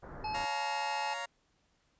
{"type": "low-pass noise", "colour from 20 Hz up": "pink", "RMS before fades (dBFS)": -46, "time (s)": [0.02, 0.46], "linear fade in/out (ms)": 20, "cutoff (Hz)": 1700, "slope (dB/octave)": 48}
{"type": "harmonic tone", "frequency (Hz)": 858, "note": "A5", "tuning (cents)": -44, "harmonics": [1, 3, 5, 6], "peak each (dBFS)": [-34, -44, -48, -50], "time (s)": [0.24, 1.14], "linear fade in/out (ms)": 5}
{"type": "chord", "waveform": "20% pulse", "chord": "Bb minor", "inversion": "first", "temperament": "just", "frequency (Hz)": [559.4, 699.2, 932.3], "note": ["Db5", "F5", "Bb5"], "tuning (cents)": [16, 2, 0], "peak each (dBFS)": [-38, -37, -34], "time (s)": [0.34, 1.26], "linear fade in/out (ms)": 10}
{"effects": ["pink hiss -73 dBFS RMS until 1.99 s", "resampled to 16000 Hz"]}